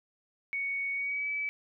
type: tone with pitch glide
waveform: sine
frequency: 2228 to 2296 Hz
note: C#7 to D7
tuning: +8 to -40 cents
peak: -30 dBFS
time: 0.53-1.49 s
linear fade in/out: 0 ms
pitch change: +52 cents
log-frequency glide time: 0.93-1.29 s
effects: none